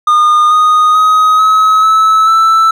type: tone with pitch steps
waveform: triangle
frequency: 1220 / 1239.9 / 1260.1 / 1280.7 / 1301.5 / 1322.8 Hz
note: D#6 / D#6 / D#6 / D#6 / E6 / E6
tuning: -34 / -6 / +22 / +50 / -22 / +6 cents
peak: -3 dBFS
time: 0.07-2.71 s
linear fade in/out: 5 ms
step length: 440 ms
effects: none